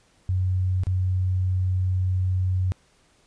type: tone with dropouts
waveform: sine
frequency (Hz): 92.5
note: F#2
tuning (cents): 0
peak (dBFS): -20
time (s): 0.29-2.72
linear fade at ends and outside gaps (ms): 0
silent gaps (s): 0.835-0.869
effects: pink hiss -61 dBFS RMS until 3.26 s + resampled to 22050 Hz